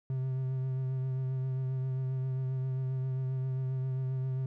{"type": "tone with vibrato", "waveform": "triangle", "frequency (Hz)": 130.81, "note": "C3", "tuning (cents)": 0, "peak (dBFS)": -28, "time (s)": [0.1, 4.46], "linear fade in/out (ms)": 2, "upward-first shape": "triangle", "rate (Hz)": 7.5, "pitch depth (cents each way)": 26, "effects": []}